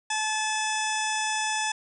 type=harmonic tone with a mistuned harmonic; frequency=865 Hz; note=A5; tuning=30 cents flat; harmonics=1 / 2 / 3 / 4 / 6 / 7 / 8 / 9 / 10; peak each=-29 / -32 / -34 / -35 / -37 / -37 / -38 / -39 / -39 dBFS; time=0.1-1.72 s; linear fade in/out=5 ms; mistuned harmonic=10; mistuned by=+36 cents; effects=none